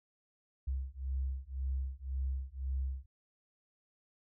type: beating tone pair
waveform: sine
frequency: 65.41 / 67.31 Hz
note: C2 / C2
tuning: 0 / +50 cents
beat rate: 1.9 Hz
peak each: -37 / -37 dBFS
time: 0.67-3.06 s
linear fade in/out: 10 ms
effects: none